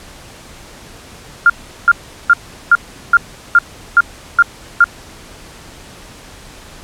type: tone bursts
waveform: sine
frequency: 1400 Hz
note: F6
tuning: 4 cents sharp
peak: -3 dBFS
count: 9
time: 1.46-4.842 s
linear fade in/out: 2 ms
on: 38 ms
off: 380 ms
effects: pink hiss -37 dBFS RMS until 6.83 s + low-pass 10000 Hz 12 dB/octave